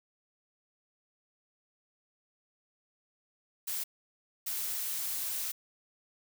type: noise bursts at uneven times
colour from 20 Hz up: blue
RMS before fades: -35 dBFS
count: 2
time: 3.67-3.84 / 4.46-5.52 s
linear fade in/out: 10 ms
effects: none